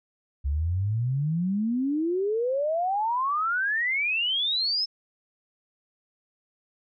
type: exponential sweep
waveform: sine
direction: up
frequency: 67 to 5300 Hz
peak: -23 dBFS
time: 0.44-4.86 s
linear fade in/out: 20 ms
effects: none